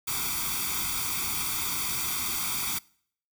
white noise with comb filter, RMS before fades -30 dBFS, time 0.07-2.79 s, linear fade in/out 10 ms, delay 0.86 ms, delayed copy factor +0.95, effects noise-tail reverb RT60 0.6 s tail -24 dB re dry

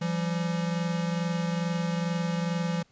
square tone pair together, 169.89 / 192.2 Hz, F3 / G3, -47 / -34 cents, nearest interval major second, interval 213 cents, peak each -28 / -34 dBFS, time 0.01-2.83 s, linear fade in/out 10 ms, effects pink hiss -65 dBFS RMS until 2.91 s + resampled to 16000 Hz

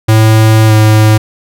square tone with pitch glide, 110 to 108.24 Hz, A2 to A2, 0 to -28 cents, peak -4 dBFS, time 0.08-1.18 s, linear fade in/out 10 ms, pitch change -28 cents, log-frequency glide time 0.67-0.72 s, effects none

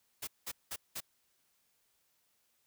white noise bursts, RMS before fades -40 dBFS, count 4, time 0.22-1.006 s, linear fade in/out 10 ms, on 54 ms, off 190 ms, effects white hiss -75 dBFS RMS until 2.66 s

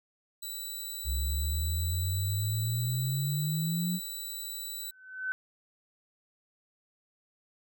10% pulse tone, 3951 Hz, B7, in tune, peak -29 dBFS, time 0.42-4.91 s, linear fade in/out 10 ms
sine exponential sweep, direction up, 63.4 to 185 Hz, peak -28 dBFS, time 1.04-4 s, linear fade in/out 50 ms
sine tone with exponential growth, 1518 Hz, F#6, 44 cents sharp, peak -27 dBFS, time 4.81-5.32 s, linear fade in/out 0 ms, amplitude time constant 110 ms
effects none

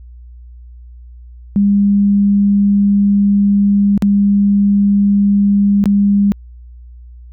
sine tone with dropouts, 201.5 Hz, G3, 48 cents sharp, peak -8 dBFS, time 1.56-6.32 s, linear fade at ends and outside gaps 0 ms, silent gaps 3.977-4.023 / 5.84-5.857 s, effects added 60 Hz sine -33 dBFS peak until 7.32 s

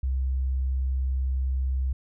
sine tone, 65.41 Hz, C2, in tune, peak -23 dBFS, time 0.03-1.93 s, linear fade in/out 5 ms, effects none

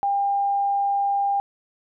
sine tone, 800 Hz, G5, 35 cents sharp, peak -19 dBFS, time 0.03-1.4 s, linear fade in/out 0 ms, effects none

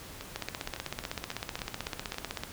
two click trains, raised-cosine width 0.2 ms, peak -21 / -16 dBFS, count 8 / 34, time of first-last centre 0.21-2.144 / 0.36-2.435 s, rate 3.62 / 15.9 Hz, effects pink hiss -46 dBFS RMS until 2.52 s

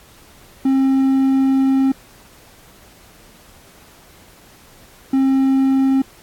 triangle tone pair in turn, 267.5 / 267.5 Hz, C4 / C4, +38 / +38 cents, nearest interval unison, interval 0 cents, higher neither, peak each -10 dBFS, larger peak neither, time 0.65-1.92 / 5.13-6.02 s, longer first, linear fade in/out 5 ms, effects pink hiss -47 dBFS RMS until 6.22 s + AAC 64 kbps

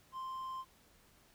triangle tone, 1046 Hz, C6, 1 cent flat, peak -38 dBFS, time 0.12-0.65 s, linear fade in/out 50 ms, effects pink hiss -66 dBFS RMS until 1.34 s

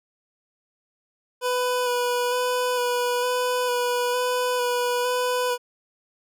25% pulse tone with vibrato, 493.9 Hz, B4, in tune, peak -18 dBFS, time 1.41-5.58 s, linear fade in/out 50 ms, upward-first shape square, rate 1.1 Hz, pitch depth 14 cents each way, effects none

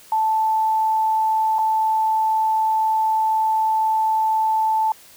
sine tone with dropouts, 878 Hz, A5, 4 cents flat, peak -16 dBFS, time 0.12-4.92 s, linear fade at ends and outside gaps 2 ms, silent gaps 1.585-1.589 s, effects white hiss -47 dBFS RMS until 5.16 s

